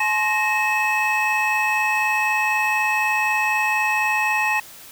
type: tone cluster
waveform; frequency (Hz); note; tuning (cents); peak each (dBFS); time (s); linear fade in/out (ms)
triangle; 854 / 1062 / 1861 / 2586; G#5 / C6 / A#6 / E7; +48 / +25 / -3 / -34; -21 / -27 / -22 / -20; 0-4.6; 5
effects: white hiss -42 dBFS RMS until 4.91 s